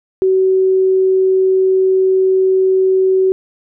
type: tone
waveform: sine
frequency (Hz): 377.9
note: F#4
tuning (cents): +37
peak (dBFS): -9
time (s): 0.22-3.32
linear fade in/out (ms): 0
effects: none